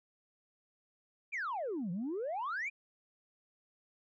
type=exponential two-way sweep; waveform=sine; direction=down then up; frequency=2489 to 164.81 to 2489 Hz; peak=-33 dBFS; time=1.32-2.7 s; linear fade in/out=20 ms; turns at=1.91 s; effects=tanh soft clip ceiling -32 dBFS